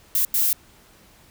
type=noise bursts at uneven times; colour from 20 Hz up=violet; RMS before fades=-20 dBFS; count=2; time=0.15-0.25 / 0.34-0.53 s; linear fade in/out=2 ms; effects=pink hiss -53 dBFS RMS until 1.3 s